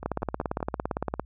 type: two click trains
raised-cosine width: 1 ms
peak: -21 / -13 dBFS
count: 4 / 21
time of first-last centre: 0.03-0.605 / 0.06-1.196 s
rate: 5.22 / 17.6 Hz
effects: added 60 Hz sine -46 dBFS peak until 1.25 s